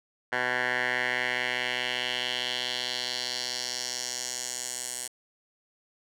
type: tone with band-pass filter sweep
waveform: 10% pulse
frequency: 124.7 Hz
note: B2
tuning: 17 cents sharp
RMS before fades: -31 dBFS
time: 0.32-5.08 s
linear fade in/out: 10 ms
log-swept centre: 1500 to 8500 Hz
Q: 2.4
effects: none